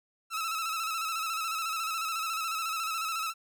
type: tone with vibrato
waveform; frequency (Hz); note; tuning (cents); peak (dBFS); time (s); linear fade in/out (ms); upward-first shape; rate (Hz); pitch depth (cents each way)
sawtooth; 1309; E6; -13; -27; 0.3-3.34; 50; square; 14; 42
effects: none